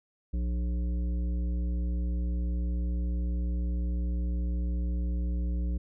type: harmonic tone with a mistuned harmonic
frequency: 59.9 Hz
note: A#1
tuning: 48 cents sharp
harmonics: 1 / 3 / 5 / 7 / 9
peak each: -27 / -38 / -44 / -53 / -54 dBFS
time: 0.33-5.78 s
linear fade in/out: 10 ms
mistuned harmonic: 7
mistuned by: -24 cents
effects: none